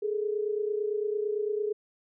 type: tone pair together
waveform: sine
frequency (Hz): 415.3 / 444.2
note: G#4 / A4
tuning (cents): 0 / +16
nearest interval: minor second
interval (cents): 116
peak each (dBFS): -28 / -33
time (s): 0.02-1.73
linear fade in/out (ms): 10
effects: none